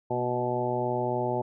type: harmonic tone with a mistuned harmonic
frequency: 123.47 Hz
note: B2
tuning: in tune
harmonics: 1 / 2 / 3 / 4 / 5 / 6 / 7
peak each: -34 / -36 / -31 / -35 / -32 / -36 / -32 dBFS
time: 0.1-1.42 s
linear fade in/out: 10 ms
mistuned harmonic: 2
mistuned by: -35 cents
effects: none